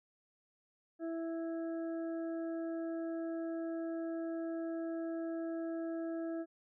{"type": "harmonic tone", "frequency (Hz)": 329.6, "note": "E4", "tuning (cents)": 0, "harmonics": [1, 2, 4, 5], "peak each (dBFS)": [-37, -43, -57, -57], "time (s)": [0.99, 6.46], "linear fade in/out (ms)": 50, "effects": []}